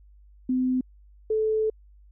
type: tone pair in turn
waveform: sine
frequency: 255.6 / 435.6 Hz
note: C4 / A4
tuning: -40 / -17 cents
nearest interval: major sixth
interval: 923 cents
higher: second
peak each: -21 dBFS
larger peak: neither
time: 0.49-0.81 / 1.3-1.7 s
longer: second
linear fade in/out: 5 ms
effects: added 50 Hz sine -50 dBFS peak until 2.11 s